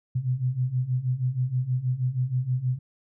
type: beating tone pair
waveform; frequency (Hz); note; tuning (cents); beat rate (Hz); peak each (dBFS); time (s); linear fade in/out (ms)
sine; 123.47 / 129.77; B2 / C3; 0 / -14; 6.3; -28 / -25; 0.15-2.79; 10
effects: none